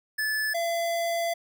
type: tone pair in turn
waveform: square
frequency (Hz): 1734 / 677.3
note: A6 / E5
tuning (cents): -26 / +47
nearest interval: octave + major third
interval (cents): 1627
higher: first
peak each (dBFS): -26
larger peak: neither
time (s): 0.18-0.54 / 0.54-1.34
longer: second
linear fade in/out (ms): 10
effects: none